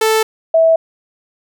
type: tone pair in turn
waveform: sawtooth / sine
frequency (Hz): 440 / 652.1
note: A4 / E5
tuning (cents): 0 / -19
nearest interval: perfect fifth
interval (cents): 681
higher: second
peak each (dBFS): -7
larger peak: neither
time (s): 0.01-0.23 / 0.54-0.76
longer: neither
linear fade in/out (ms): 5
effects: none